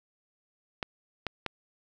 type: clicks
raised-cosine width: 0.3 ms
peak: -15 dBFS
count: 3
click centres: 0.828 / 1.267 / 1.463 s
effects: none